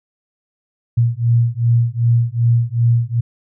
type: beating tone pair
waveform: sine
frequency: 116.54 / 119.14 Hz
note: A#2 / A#2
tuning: 0 / +38 cents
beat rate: 2.6 Hz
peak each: -15 dBFS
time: 0.97-3.21 s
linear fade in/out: 10 ms
effects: none